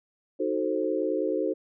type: chord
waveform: sine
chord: D# diminished seventh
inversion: none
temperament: equal with one note detuned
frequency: 311.1 / 370 / 440 / 525.7 Hz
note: D#4 / F#4 / A4 / C5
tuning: 0 / 0 / 0 / +8 cents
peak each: -30 dBFS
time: 0.39-1.54 s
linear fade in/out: 20 ms
effects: none